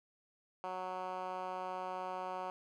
10% pulse tone with band-pass filter, 184.6 Hz, F#3, 4 cents flat, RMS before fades -41 dBFS, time 0.64-2.5 s, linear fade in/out 0 ms, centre 880 Hz, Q 1.4, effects none

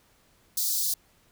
white high-pass noise, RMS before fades -27 dBFS, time 0.57-0.94 s, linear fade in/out 5 ms, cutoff 4000 Hz, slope 48 dB/octave, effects pink hiss -63 dBFS RMS until 1.31 s

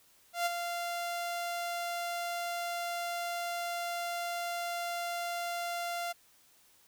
sawtooth tone with ADSR envelope, 693 Hz, F5, 14 cents flat, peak -23 dBFS, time 0.33-6.13 s, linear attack 130 ms, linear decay 22 ms, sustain -7 dB, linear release 17 ms, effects white hiss -64 dBFS RMS until 6.87 s

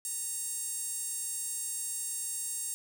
sawtooth tone with high-pass filter, 927 Hz, A#5, 10 cents flat, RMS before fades -36 dBFS, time 0.05-2.74 s, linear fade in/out 0 ms, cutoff 8300 Hz, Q 3.9, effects none

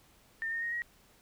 sine tone with pitch steps, 1808 / 1837.5 / 1867.4 / 1897.9 Hz, A6 / A#6 / A#6 / A#6, +47 / -25 / +3 / +31 cents, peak -32 dBFS, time 0.42-0.82 s, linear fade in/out 0 ms, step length 100 ms, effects pink hiss -63 dBFS RMS until 1.21 s

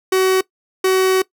45% pulse tone bursts at uneven times, 376.5 Hz, F#4, 30 cents sharp, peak -12 dBFS, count 2, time 0.12-0.41 / 0.84-1.22 s, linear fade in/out 5 ms, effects noise-tail reverb RT60 0.1 s tail -20 dB re dry

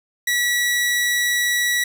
sawtooth tone, 1939 Hz, B6, 32 cents flat, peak -14 dBFS, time 0.27-1.84 s, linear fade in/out 5 ms, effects none

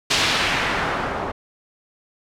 white noise with low-pass filter sweep, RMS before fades -22 dBFS, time 0.1-1.32 s, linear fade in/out 10 ms, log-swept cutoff 4600 to 820 Hz, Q 1.1, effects none

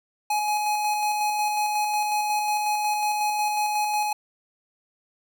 square tone with tremolo, 841 Hz, G#5, 22 cents sharp, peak -22 dBFS, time 0.3-4.13 s, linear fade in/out 5 ms, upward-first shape square, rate 5.5 Hz, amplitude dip 25%, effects none

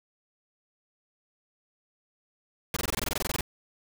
pink noise bursts, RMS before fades -29 dBFS, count 15, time 2.74-3.409 s, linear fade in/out 2 ms, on 25 ms, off 21 ms, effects none

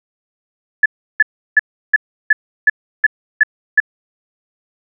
sine tone bursts, 1723 Hz, A6, 37 cents flat, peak -5 dBFS, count 9, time 0.83-3.802 s, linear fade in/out 5 ms, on 28 ms, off 340 ms, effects none

